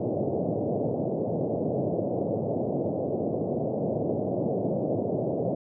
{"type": "band-pass noise", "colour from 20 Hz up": "white", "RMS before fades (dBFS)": -28, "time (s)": [0, 5.55], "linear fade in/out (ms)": 5, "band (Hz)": [100, 650], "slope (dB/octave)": 48, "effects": []}